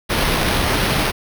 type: noise with sample-and-hold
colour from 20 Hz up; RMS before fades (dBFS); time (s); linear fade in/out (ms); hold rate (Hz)
pink; -18; 0.09-1.12; 20; 7350
effects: none